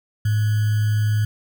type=tone with sample-and-hold; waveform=sine; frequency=106.6 Hz; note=G#2; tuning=46 cents sharp; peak=-16 dBFS; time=0.25-1.25 s; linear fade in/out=5 ms; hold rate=1575 Hz; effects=none